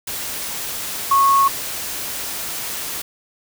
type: tone in noise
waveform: sine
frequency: 1100 Hz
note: C#6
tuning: 14 cents flat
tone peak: -11 dBFS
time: 1.11-1.48 s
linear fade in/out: 5 ms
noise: white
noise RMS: -27 dBFS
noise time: 0.07-3.02 s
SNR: +13 dB
effects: none